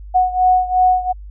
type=beating tone pair; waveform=sine; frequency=735 / 737.8 Hz; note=F#5 / F#5; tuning=-12 / -5 cents; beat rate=2.8 Hz; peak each=-13 / -16 dBFS; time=0.14-1.13 s; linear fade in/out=20 ms; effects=added 50 Hz sine -31 dBFS peak until 1.3 s